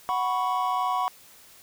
triangle chord, F# suspended fourth, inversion none, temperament just, 740 / 986.7 / 1110 Hz, F#5 / B5 / C#6, 0 / -2 / +2 cents, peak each -26 dBFS, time 0.09-1.08 s, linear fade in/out 0 ms, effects white hiss -52 dBFS RMS until 1.62 s

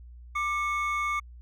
triangle tone pair together, 1184 / 2201 Hz, D6 / C#7, +14 / -13 cents, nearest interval major seventh, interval 1073 cents, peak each -26 / -29 dBFS, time 0.35-1.2 s, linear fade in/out 10 ms, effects added 60 Hz sine -44 dBFS peak until 1.41 s

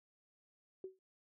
sine tone with exponential decay, 377.6 Hz, F#4, 35 cents sharp, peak -39 dBFS, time 0.84-0.99 s, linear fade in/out 2 ms, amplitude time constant 31 ms, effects none

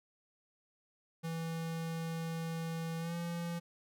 square tone with pitch glide, 164.3 to 170.49 Hz, E3 to F3, -5 to -41 cents, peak -37 dBFS, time 1.23-3.6 s, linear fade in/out 20 ms, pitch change +64 cents, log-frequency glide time 2.99-3.15 s, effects none

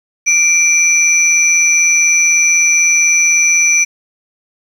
sine tone pair together, 2349 / 5932 Hz, D7 / F#8, 0 / +4 cents, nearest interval octave + major third, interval 1604 cents, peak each -10 dBFS, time 0.26-3.85 s, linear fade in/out 20 ms, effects tanh soft clip ceiling -1 dBFS + 7-bit

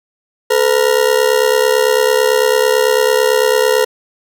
40% pulse ring-modulated tone, 470.3 Hz, A#4, 15 cents sharp, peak -6 dBFS, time 0.5-3.85 s, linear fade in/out 10 ms, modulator 34.5 Hz, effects none

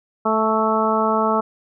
harmonic tone with a mistuned harmonic, 219.1 Hz, A3, 7 cents flat, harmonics 1 / 2 / 3 / 4 / 5 / 6, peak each -23 / -23 / -23 / -23 / -23 / -23 dBFS, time 0.25-1.41 s, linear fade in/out 10 ms, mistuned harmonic 5, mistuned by +19 cents, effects none

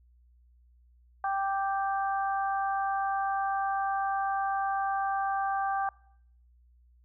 harmonic tone, 392 Hz, G4, in tune, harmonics 2 / 3 / 4, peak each -28 / -34 / -37 dBFS, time 1.24-5.89 s, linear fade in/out 2 ms, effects noise-tail reverb RT60 0.7 s tail -24 dB re dry + added 60 Hz sine -58 dBFS peak until 7.04 s

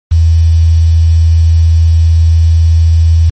sine tone with quantisation, 82 Hz, E2, 9 cents flat, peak -3 dBFS, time 0.11-3.3 s, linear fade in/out 10 ms, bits 5, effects MP3 32 kbps

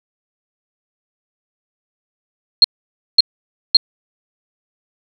sine tone bursts, 4231 Hz, C8, 19 cents sharp, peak -3 dBFS, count 3, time 2.62-3.769 s, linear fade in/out 2 ms, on 23 ms, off 540 ms, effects none

